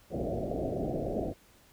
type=low-pass noise; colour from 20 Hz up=white; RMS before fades=-33 dBFS; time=0.1-1.34 s; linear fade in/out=50 ms; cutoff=710 Hz; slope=96 dB/octave; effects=pink hiss -61 dBFS RMS until 1.72 s